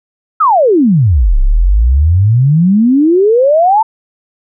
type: exponential two-way sweep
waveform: sine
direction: down then up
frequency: 1351 to 31.27 to 913 Hz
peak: -5 dBFS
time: 0.4-3.83 s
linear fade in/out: 10 ms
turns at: 1.39 s
effects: none